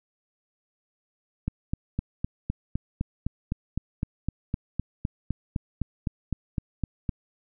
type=click train; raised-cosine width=5 ms; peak=-14 dBFS; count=23; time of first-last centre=1.48-7.092 s; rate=3.92 Hz; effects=none